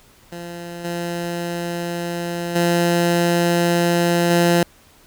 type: tone with level steps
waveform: 15% pulse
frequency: 172.3 Hz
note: F3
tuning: 23 cents flat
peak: -24 / -17 / -9 / -7 dBFS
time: 0.32-4.63 s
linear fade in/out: 2 ms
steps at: 0.84 / 2.55 / 4.3 s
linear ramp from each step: 10 ms
effects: pink hiss -51 dBFS RMS until 5.06 s